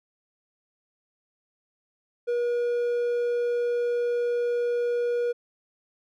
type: tone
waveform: triangle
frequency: 480.1 Hz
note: B4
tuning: 49 cents flat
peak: -21 dBFS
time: 2.27-5.33 s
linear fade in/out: 20 ms
effects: none